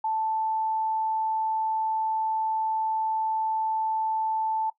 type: tone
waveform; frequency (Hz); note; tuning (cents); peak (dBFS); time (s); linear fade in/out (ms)
sine; 880; A5; 0; -24; 0.04-4.7; 5
effects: noise-tail reverb RT60 0.1 s tail -17 dB re dry